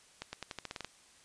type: accelerating click train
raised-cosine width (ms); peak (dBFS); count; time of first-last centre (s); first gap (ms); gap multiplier
0.2; -22; 10; 0.22-0.847; 110; 0.88
effects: white hiss -61 dBFS RMS until 1.24 s + resampled to 22050 Hz